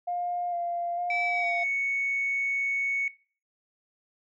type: tone with vibrato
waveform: sine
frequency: 700 Hz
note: F5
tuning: 4 cents sharp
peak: -27 dBFS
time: 0.07-1.64 s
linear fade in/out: 10 ms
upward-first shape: square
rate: 1.1 Hz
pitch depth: 17 cents each way
type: tone with pitch glide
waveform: sine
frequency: 2304 to 2219 Hz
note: D7 to C#7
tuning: -34 to +1 cents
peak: -25 dBFS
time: 1.1-3.08 s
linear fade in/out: 2 ms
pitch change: -65 cents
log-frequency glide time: 1.24-1.62 s
effects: noise-tail reverb RT60 0.4 s tail -20 dB re dry + tanh soft clip ceiling -20 dBFS